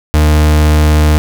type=tone; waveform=40% pulse; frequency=76.1 Hz; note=D#2; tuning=38 cents flat; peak=-5 dBFS; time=0.14-1.18 s; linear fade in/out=0 ms; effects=none